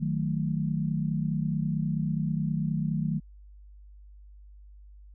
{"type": "chord", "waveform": "sine", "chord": "D# diminished", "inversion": "none", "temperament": "equal", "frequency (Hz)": [155.56, 185, 220], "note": ["D#3", "F#3", "A3"], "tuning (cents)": [0, 0, 0], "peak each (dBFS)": [-28, -31, -32], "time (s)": [0, 3.2], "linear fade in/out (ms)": 20, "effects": ["added 50 Hz sine -47 dBFS peak until 5.14 s"]}